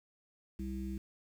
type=harmonic tone; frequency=65.41 Hz; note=C2; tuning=in tune; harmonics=1 / 3 / 5; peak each=-40 / -40 / -44 dBFS; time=0.59-0.98 s; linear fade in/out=5 ms; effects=10-bit